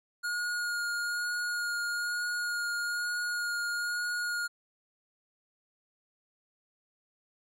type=tone with vibrato; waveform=square; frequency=1432 Hz; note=F6; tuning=43 cents sharp; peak=-31 dBFS; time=0.23-4.48 s; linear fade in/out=20 ms; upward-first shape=sine; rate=1.1 Hz; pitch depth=12 cents each way; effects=low-pass 12000 Hz 12 dB/octave